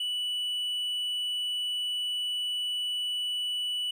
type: tone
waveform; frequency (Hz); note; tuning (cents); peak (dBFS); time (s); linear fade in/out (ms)
triangle; 2960; F#7; 0; -27; 0-3.91; 5
effects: none